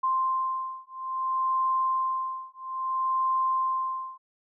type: beating tone pair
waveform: sine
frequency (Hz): 1046.5 / 1047.1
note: C6 / C6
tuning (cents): 0 / +1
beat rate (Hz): 0.6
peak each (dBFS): -28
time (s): 0.03-4.18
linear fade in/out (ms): 10
effects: none